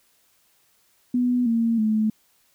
sine tone with pitch steps, 246.7 / 229.7 / 216.7 Hz, B3 / A#3 / A3, -2 / -25 / -26 cents, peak -18 dBFS, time 1.14-2.1 s, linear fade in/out 5 ms, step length 320 ms, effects white hiss -63 dBFS RMS until 2.54 s

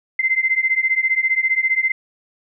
sine beating tone pair, 2066 / 2081 Hz, C7 / C7, -22 / -10 cents, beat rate 15 Hz, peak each -19 / -18 dBFS, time 0.19-1.92 s, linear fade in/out 5 ms, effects none

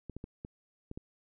clicks, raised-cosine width 3 ms, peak -28 dBFS, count 6, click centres 0.097 / 0.166 / 0.241 / 0.449 / 0.914 / 0.975 s, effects none

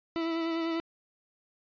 40% pulse tone with vibrato, 329.6 Hz, E4, in tune, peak -28 dBFS, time 0.16-0.8 s, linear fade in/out 0 ms, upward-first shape sine, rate 10 Hz, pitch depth 22 cents each way, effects resampled to 11025 Hz

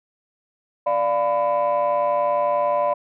sine chord, B diminished, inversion first, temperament equal with one note detuned, 587.3 / 698.5 / 1001.6 Hz, D5 / F5 / B5, 0 / 0 / +24 cents, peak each -19 / -23 / -21 dBFS, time 0.86-2.94 s, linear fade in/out 10 ms, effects tanh soft clip ceiling -13 dBFS

